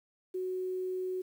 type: tone with quantisation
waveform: sine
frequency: 370 Hz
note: F#4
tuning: in tune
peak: -32 dBFS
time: 0.34-1.22 s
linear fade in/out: 10 ms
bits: 10
effects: none